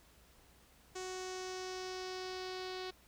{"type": "tone with low-pass filter sweep", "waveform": "sawtooth", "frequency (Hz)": 370.9, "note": "F#4", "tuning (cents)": 4, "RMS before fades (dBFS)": -43, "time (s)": [0.95, 2.91], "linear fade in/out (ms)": 10, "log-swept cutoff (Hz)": [6800, 4300], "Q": 3.1, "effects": ["added 60 Hz sine -68 dBFS peak until 3.07 s", "pink hiss -65 dBFS RMS until 3.07 s"]}